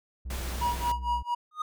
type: tone with vibrato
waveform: triangle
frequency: 62.4 Hz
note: B1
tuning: 19 cents sharp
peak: -31 dBFS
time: 0.25-1.23 s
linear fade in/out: 10 ms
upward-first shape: sine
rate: 3.2 Hz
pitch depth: 37 cents each way
type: noise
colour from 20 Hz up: pink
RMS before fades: -38 dBFS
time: 0.3-0.92 s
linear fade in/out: 5 ms
type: tone with tremolo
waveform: triangle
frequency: 961 Hz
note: B5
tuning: 48 cents flat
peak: -22 dBFS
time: 0.61-1.35 s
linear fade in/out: 10 ms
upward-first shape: sine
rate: 4.4 Hz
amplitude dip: 95%
type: tone with exponential growth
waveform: triangle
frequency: 1234 Hz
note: D#6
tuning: 15 cents flat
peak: -23 dBFS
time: 1.51-1.62 s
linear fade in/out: 5 ms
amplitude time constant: 22 ms
effects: none